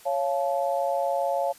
sine chord, Db augmented, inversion none, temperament just, 554.4 / 693 / 866.2 Hz, Db5 / F5 / A5, 0 / -14 / -27 cents, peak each -26 / -27 / -30 dBFS, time 0.05-1.53 s, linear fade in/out 20 ms, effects white hiss -51 dBFS RMS until 1.58 s + resampled to 32000 Hz

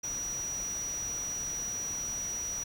sine tone in noise, 5820 Hz, F#8, 29 cents flat, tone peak -33 dBFS, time 0.03-2.64 s, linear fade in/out 10 ms, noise pink, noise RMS -45 dBFS, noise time 0.03-2.64 s, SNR +9 dB, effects none

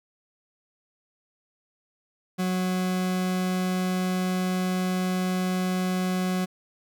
40% pulse tone, 184 Hz, F#3, 9 cents flat, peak -23 dBFS, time 2.38-6.46 s, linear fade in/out 20 ms, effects none

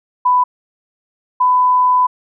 sine tone pair in turn, 995 / 1000.4 Hz, B5 / B5, +13 / +22 cents, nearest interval unison, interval 9 cents, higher second, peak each -9 dBFS, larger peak neither, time 0.25-0.44 / 1.4-2.07 s, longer second, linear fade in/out 10 ms, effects none

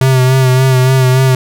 square tone with vibrato, 130 Hz, C3, 11 cents flat, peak -7 dBFS, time 0.01-1.35 s, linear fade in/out 2 ms, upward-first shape sine, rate 3.5 Hz, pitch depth 34 cents each way, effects none

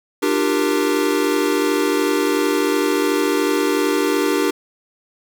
square chord, G minor seventh, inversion second, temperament equal with one note detuned, 298.5 / 349.2 / 392 / 466.2 Hz, D4 / F4 / G4 / Bb4, +28 / 0 / 0 / 0 cents, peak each -21 / -25 / -21 / -24 dBFS, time 0.22-4.51 s, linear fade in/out 10 ms, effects none

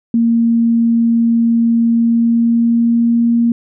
sine tone with pitch glide, 231.5 to 234.2 Hz, A#3 to A#3, -12 to +8 cents, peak -9 dBFS, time 0.14-3.52 s, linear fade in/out 2 ms, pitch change +20 cents, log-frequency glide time 1.88-3.32 s, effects none

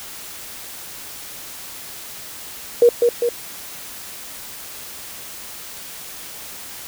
sine tone with echo, 476.7 Hz, A#4, 39 cents sharp, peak -7 dBFS, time 2.82-2.89 s, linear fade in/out 2 ms, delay 200 ms, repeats 2, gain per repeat -4 dB, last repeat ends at 3.29 s, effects white hiss -35 dBFS RMS until 6.87 s

